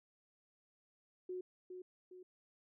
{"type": "tone with echo", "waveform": "sine", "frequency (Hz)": 365.8, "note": "F#4", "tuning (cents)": -20, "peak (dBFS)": -40, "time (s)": [1.29, 1.41], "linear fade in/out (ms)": 5, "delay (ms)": 410, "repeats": 2, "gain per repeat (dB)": -6, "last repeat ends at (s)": 2.23, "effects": []}